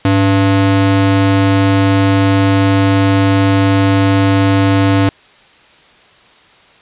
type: ring-modulated tone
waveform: square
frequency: 195.4 Hz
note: G3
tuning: 5 cents flat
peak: -6 dBFS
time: 0.05-5.09 s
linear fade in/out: 0 ms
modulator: 92 Hz
effects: white hiss -45 dBFS RMS until 6.81 s + resampled to 8000 Hz